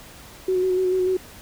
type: tone with vibrato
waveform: sine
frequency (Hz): 370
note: F#4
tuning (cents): 0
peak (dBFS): -18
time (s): 0.48-1.17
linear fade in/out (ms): 5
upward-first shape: square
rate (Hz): 6.8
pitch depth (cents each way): 20
effects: pink hiss -44 dBFS RMS until 1.41 s